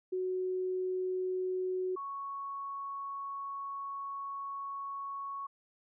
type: tone pair in turn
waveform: sine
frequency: 370 / 1108.7 Hz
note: F#4 / C#6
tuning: 0 / 0 cents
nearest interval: octave + perfect fifth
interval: 1900 cents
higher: second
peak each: -31 / -37 dBFS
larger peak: first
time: 0.12-1.96 / 1.96-5.47 s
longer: second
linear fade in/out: 10 ms
effects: none